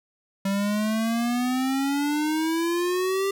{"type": "exponential sweep", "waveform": "square", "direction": "up", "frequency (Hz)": [194.2, 396.6], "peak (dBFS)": -23, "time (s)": [0.45, 3.31], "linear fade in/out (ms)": 5, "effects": []}